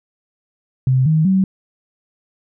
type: tone with pitch steps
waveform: sine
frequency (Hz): 130 / 157.3 / 190.33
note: C3 / D#3 / F#3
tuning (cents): -11 / +19 / +49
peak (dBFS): -11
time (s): 0.87-1.44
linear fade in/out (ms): 2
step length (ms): 190
effects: none